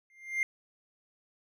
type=tone with exponential growth; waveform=triangle; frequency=2100 Hz; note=C7; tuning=6 cents sharp; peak=-21 dBFS; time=0.1-0.43 s; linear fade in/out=1 ms; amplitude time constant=70 ms; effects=tanh soft clip ceiling -19 dBFS